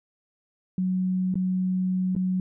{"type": "tone with dropouts", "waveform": "sine", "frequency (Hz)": 185, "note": "F#3", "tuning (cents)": 0, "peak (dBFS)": -22, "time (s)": [0.78, 2.4], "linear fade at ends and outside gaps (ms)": 2, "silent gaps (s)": [[1.342, 1.355], [2.152, 2.163]], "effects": []}